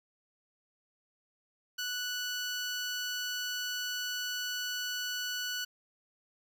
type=tone; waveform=15% pulse; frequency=1480 Hz; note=F#6; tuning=in tune; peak=-27 dBFS; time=1.78-5.65 s; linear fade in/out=10 ms; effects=none